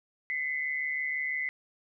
sine tone pair together, 2019 / 2165 Hz, B6 / C#7, +38 / -41 cents, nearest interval minor second, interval 121 cents, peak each -30 / -36 dBFS, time 0.3-1.49 s, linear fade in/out 0 ms, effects none

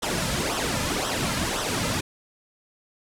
pink noise with flanger, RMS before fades -26 dBFS, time 0.02-2.01 s, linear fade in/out 10 ms, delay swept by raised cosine 0.43 to 2.73 ms, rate 1.9 Hz, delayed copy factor -0.7, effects low-pass 10000 Hz 12 dB/octave

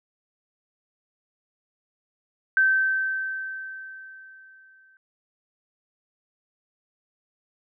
sine tone with exponential decay, 1548 Hz, G6, 22 cents flat, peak -15 dBFS, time 2.57-4.97 s, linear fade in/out 1 ms, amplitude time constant 520 ms, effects none

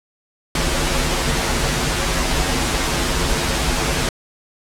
pink noise with comb filter, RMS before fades -19 dBFS, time 0.55-4.09 s, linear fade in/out 2 ms, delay 10 ms, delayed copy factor -0.85, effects low-pass 9000 Hz 12 dB/octave

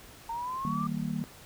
sine linear sweep, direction up, 907 to 1199 Hz, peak -32 dBFS, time 0.29-0.87 s, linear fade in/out 5 ms
sine chord, Eb major, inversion none, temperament equal with one note detuned, 159.11 / 196 / 233.1 Hz, Eb3 / G3 / Bb3, +39 / 0 / 0 cents, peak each -34 dBFS, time 0.65-1.24 s, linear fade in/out 0 ms
effects pink hiss -51 dBFS RMS until 1.45 s

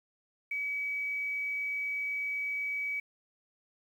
sine tone with quantisation, 2277 Hz, C#7, 46 cents sharp, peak -31 dBFS, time 0.51-3 s, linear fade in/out 5 ms, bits 10, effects none

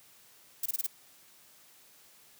violet noise bursts, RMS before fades -31 dBFS, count 5, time 0.63-0.866 s, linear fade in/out 5 ms, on 28 ms, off 24 ms, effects white hiss -59 dBFS RMS until 2.39 s + high-pass 80 Hz 12 dB/octave

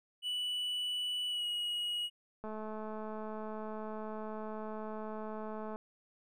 triangle tone with pitch glide, 2960 to 2901 Hz, F#7 to F#7, 0 to -35 cents, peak -32 dBFS, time 0.22-2.1 s, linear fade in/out 50 ms, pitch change -35 cents, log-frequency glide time 1.28-1.45 s
click train, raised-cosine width 1 ms, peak -30 dBFS, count 718, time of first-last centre 2.44-5.759 s, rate 216 Hz
effects none

